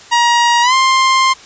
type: tone with pitch glide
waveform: sawtooth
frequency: 949 to 1053 Hz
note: A#5 to C6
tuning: +31 to +11 cents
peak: -5 dBFS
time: 0.11-1.34 s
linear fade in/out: 20 ms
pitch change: +180 cents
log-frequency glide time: 0.62-0.74 s
effects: white hiss -38 dBFS RMS until 1.45 s + resampled to 16000 Hz